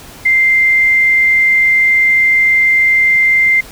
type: tone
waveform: sine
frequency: 2091 Hz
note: C7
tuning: 2 cents flat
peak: -7 dBFS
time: 0.25-3.61 s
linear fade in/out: 10 ms
effects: pink hiss -35 dBFS RMS until 3.71 s